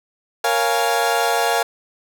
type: chord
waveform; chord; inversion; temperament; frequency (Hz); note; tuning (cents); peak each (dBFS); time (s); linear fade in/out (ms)
30% pulse; Bb minor seventh; none; equal; 466.2 / 554.4 / 698.5 / 830.6; Bb4 / Db5 / F5 / Ab5; 0 / 0 / 0 / 0; -20 / -23 / -18 / -19; 0.44-1.63; 5
effects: none